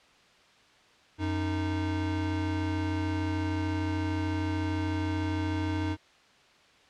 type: tone pair together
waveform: square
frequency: 91.8 / 308.8 Hz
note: F#2 / D#4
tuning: -13 / -13 cents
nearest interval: octave + major sixth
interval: 2100 cents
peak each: -31 / -32 dBFS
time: 1.18-5.97 s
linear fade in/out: 50 ms
effects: white hiss -59 dBFS RMS until 6.89 s + low-pass 4000 Hz 12 dB/octave